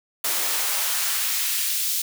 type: noise with high-pass filter sweep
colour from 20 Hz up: white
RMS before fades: -24 dBFS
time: 0.24-2.02 s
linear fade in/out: 5 ms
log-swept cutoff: 330 to 3900 Hz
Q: 0.78
effects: none